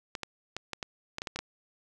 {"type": "clicks", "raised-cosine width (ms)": 0.2, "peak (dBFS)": -17, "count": 10, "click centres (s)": [0.152, 0.233, 0.566, 0.733, 0.828, 1.184, 1.219, 1.272, 1.36, 1.39], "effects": []}